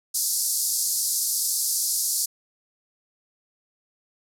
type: band-pass noise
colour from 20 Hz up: white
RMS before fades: -25 dBFS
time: 0.14-2.26 s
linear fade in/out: 10 ms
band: 4600 to 13000 Hz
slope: 48 dB/octave
effects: none